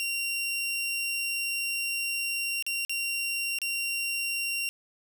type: tone with dropouts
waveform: sawtooth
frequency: 2759 Hz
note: F7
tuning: 22 cents flat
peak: -25 dBFS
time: 0-4.69 s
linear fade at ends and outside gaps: 0 ms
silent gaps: 2.625-2.665 / 2.85-2.895 / 3.587-3.617 s
effects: none